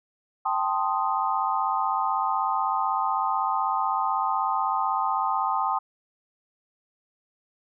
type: chord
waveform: sine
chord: A half-diminished seventh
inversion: third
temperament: equal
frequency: 784 / 880 / 1046.5 / 1244.5 Hz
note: G5 / A5 / C6 / Eb6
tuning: 0 / 0 / 0 / 0 cents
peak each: -28 dBFS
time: 0.45-5.79 s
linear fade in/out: 10 ms
effects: none